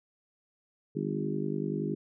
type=harmonic tone with a mistuned harmonic; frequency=50.6 Hz; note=G#1; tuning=44 cents flat; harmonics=3 / 4 / 5 / 6 / 7 / 8; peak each=-35 / -36 / -38 / -37 / -37 / -37 dBFS; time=0.95-1.95 s; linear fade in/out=10 ms; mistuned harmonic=3; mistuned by=+19 cents; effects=none